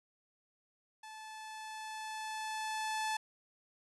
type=tone with level ramp; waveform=sawtooth; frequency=870 Hz; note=A5; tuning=20 cents flat; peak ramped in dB=-44 to -29 dBFS; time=1.03-3.17 s; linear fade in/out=5 ms; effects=resampled to 24000 Hz